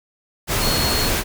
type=tone in noise; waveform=sine; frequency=4309 Hz; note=C#8; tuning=50 cents flat; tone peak=-23 dBFS; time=0.59-1.11 s; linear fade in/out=50 ms; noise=pink; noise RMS=-20 dBFS; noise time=0.47-1.24 s; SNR=-6 dB; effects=none